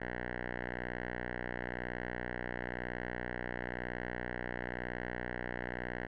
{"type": "tone with low-pass filter", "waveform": "5% pulse", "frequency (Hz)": 61, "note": "B1", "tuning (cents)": -21, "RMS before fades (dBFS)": -40, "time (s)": [0, 6.07], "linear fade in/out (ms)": 10, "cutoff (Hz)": 1800, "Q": 3.7, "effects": []}